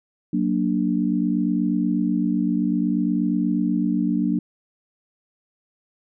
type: chord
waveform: sine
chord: Gb augmented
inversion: none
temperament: equal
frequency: 185 / 233.1 / 293.7 Hz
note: Gb3 / Bb3 / D4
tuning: 0 / 0 / 0 cents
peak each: -23 dBFS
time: 0.33-4.39 s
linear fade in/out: 5 ms
effects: none